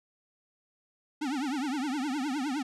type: tone with vibrato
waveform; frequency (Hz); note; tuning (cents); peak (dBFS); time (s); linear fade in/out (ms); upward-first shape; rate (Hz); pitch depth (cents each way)
square; 277.2; C#4; 0; -30; 1.21-2.63; 10; triangle; 9.7; 230
effects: low-pass 8000 Hz 12 dB/octave